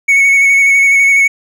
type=tone with vibrato; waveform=triangle; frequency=2217 Hz; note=C#7; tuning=in tune; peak=-4 dBFS; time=0.08-1.28 s; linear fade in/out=10 ms; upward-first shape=square; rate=12 Hz; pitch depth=15 cents each way; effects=none